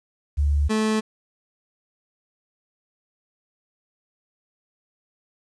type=tone pair in turn; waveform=sine / 30% pulse; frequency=72.5 / 217.3 Hz; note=D2 / A3; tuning=-22 / -21 cents; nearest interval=octave + perfect fifth; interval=1901 cents; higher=second; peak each=-17 dBFS; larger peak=neither; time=0.37-0.69 / 0.69-1.01 s; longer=neither; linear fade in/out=20 ms; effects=resampled to 22050 Hz + 9-bit